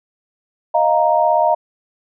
sine chord, Eb suspended second, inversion none, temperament equal, 622.3 / 698.5 / 932.3 Hz, Eb5 / F5 / Bb5, 0 / 0 / 0 cents, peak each -16 dBFS, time 0.74-1.55 s, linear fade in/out 10 ms, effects none

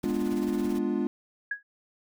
pink noise with tremolo, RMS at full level -43 dBFS, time 0.03-0.79 s, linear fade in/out 5 ms, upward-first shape sine, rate 18 Hz, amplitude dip 60%
triangle chord, G# diminished seventh, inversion none, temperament equal, 207.7 / 246.9 / 293.7 / 349.2 Hz, G#3 / B3 / D4 / F4, 0 / 0 / 0 / 0 cents, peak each -29 dBFS, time 0.04-1.07 s, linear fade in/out 0 ms
sine tone with exponential decay, 1661.2 Hz, G#6, in tune, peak -24 dBFS, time 1.51-1.63 s, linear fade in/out 5 ms, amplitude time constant 24 ms
effects none

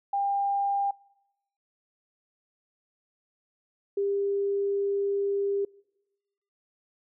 sine tone pair in turn, 799 / 399.5 Hz, G5 / G4, +33 / +33 cents, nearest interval octave, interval 1200 cents, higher first, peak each -24 dBFS, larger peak neither, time 0.13-0.91 / 3.97-5.65 s, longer second, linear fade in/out 5 ms, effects noise-tail reverb RT60 1.0 s tail -26 dB re dry

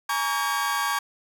40% pulse tone cluster, 838 / 938 / 1132 / 1613 Hz, G#5 / A#5 / C#6 / G6, +15 / +11 / +36 / +49 cents, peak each -31 / -30 / -26 / -28 dBFS, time 0.09-0.99 s, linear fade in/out 5 ms, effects none

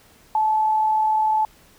sine tone with amplitude modulation, 867 Hz, A5, 26 cents flat, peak -15 dBFS, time 0.35-1.45 s, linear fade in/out 2 ms, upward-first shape sine, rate 40.1 Hz, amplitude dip 30%, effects pink hiss -53 dBFS RMS until 1.78 s

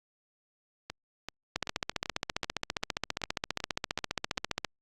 two click trains, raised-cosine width 0.2 ms, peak -19 / -12 dBFS, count 10 / 47, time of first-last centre 0.9-4.375 / 1.56-4.647 s, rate 2.59 / 14.9 Hz, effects Opus 48 kbps

